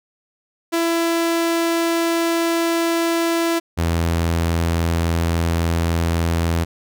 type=tone pair in turn; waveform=sawtooth; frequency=334.4 / 83.6 Hz; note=E4 / E2; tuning=+25 / +25 cents; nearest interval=2 octaves; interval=2400 cents; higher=first; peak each=-13 dBFS; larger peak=neither; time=0.72-3.6 / 3.77-6.65 s; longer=neither; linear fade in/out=20 ms; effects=none